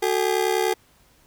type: ring-modulated tone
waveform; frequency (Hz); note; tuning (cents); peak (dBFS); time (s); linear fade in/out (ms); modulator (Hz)
30% pulse; 405.7; G#4; -41; -14; 0.02-0.74; 10; 35.1
effects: pink hiss -58 dBFS RMS until 1.26 s